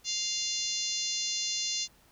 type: harmonic tone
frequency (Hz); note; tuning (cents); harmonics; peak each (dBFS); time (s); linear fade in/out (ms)
698.5; F5; 0; 3 / 4 / 5 / 6 / 7 / 8 / 9 / 10; -47 / -39 / -38 / -36 / -37 / -39 / -36 / -40; 0.04-1.88; 50
effects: pink hiss -62 dBFS RMS until 2.11 s